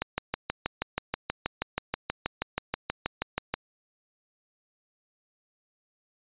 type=click train; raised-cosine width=0.3 ms; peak=-11 dBFS; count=23; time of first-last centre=0.02-3.54 s; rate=6.25 Hz; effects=resampled to 8000 Hz